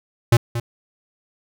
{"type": "tone with echo", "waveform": "square", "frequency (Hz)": 117.8, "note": "A#2", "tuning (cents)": 19, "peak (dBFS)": -10, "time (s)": [0.32, 0.37], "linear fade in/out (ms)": 5, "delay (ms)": 230, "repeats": 1, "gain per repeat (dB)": -12, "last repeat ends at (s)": 0.6, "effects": []}